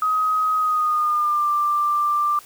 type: tone with pitch glide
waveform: sine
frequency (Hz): 1261 to 1183.4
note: D#6 to D6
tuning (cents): +23 to +13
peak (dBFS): -17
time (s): 0.02-2.39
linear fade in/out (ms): 2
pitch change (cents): -110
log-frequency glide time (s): 0.56-1.49
effects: white hiss -46 dBFS RMS until 2.45 s